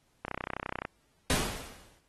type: click train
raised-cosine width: 0.5 ms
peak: -19 dBFS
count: 20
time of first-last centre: 0.25-0.851 s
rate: 31.6 Hz
type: noise with exponential decay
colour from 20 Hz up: pink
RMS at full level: -26 dBFS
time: 1.3-1.99 s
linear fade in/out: 1 ms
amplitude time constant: 150 ms
effects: pink hiss -71 dBFS RMS until 2.08 s + AAC 32 kbps